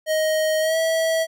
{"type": "tone with pitch glide", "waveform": "square", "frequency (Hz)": [626, 649.6], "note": ["D#5", "E5"], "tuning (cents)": [10, -26], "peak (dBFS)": -19, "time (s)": [0.06, 1.27], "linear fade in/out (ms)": 50, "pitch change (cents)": 64, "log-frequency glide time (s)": [0.6, 0.77], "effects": []}